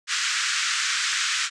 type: band-pass noise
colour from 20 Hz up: pink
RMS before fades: -25 dBFS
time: 0.07-1.5 s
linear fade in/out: 50 ms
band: 1300 to 7900 Hz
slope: 48 dB/octave
effects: none